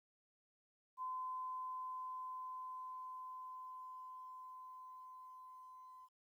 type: tone with level ramp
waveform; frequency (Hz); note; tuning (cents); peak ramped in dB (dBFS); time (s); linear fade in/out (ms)
sine; 1024; C6; -38; -40 to -55; 0.97-6.09; 50
effects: 13-bit